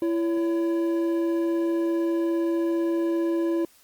triangle tone pair together, 335.3 / 563.9 Hz, E4 / C#5, +30 / +30 cents, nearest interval major sixth, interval 900 cents, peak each -20 / -31 dBFS, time 0.02-3.65 s, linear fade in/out 2 ms, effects white hiss -57 dBFS RMS until 3.83 s + Opus 32 kbps

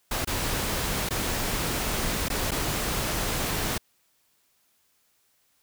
pink noise with dropouts, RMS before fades -28 dBFS, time 0.11-3.78 s, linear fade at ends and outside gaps 5 ms, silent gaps 0.248-0.272 / 1.09-1.106 / 2.285-2.3 / 2.509-2.516 s, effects white hiss -68 dBFS RMS until 5.62 s

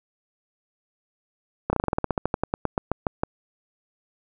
slowing click train, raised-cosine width 1 ms, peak -8 dBFS, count 20, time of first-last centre 1.7-3.235 s, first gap 30 ms, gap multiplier 1.1, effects none

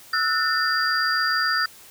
sine tone cluster, 1315 / 1462 / 1796 / 4773 Hz, E6 / F#6 / A6 / D8, -5 / -21 / +35 / +27 cents, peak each -25 dBFS, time 0.13-1.66 s, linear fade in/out 5 ms, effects white hiss -47 dBFS RMS until 1.9 s

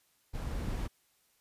brown noise with level ramp, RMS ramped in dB -37 to -34 dBFS, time 0.33-0.88 s, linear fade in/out 20 ms, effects white hiss -71 dBFS RMS until 1.4 s + resampled to 32000 Hz

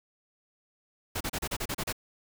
pink noise bursts, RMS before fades -32 dBFS, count 9, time 1.15-1.927 s, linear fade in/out 10 ms, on 57 ms, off 33 ms, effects none

